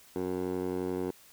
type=tone with band-pass filter; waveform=15% pulse; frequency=91.4 Hz; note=F#2; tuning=21 cents flat; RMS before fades=-33 dBFS; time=0.16-1.11 s; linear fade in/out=0 ms; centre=430 Hz; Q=2; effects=white hiss -57 dBFS RMS until 1.32 s